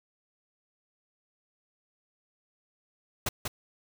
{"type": "noise with echo", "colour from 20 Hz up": "pink", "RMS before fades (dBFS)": -29, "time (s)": [3.26, 3.29], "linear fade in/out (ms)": 5, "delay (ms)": 190, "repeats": 1, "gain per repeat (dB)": -4, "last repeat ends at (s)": 3.48, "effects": []}